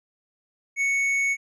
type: tone with tanh clipping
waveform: sine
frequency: 2217 Hz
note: C#7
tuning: in tune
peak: -22 dBFS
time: 0.76-1.37 s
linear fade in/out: 50 ms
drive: 8 dB
effects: low-pass 11000 Hz 12 dB/octave